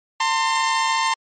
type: tone pair together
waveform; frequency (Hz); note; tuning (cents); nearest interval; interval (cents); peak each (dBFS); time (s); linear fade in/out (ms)
sawtooth; 903.6 / 1046.5; A5 / C6; +46 / 0; minor third; 254; -17; 0.2-1.14; 5
effects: MP3 32 kbps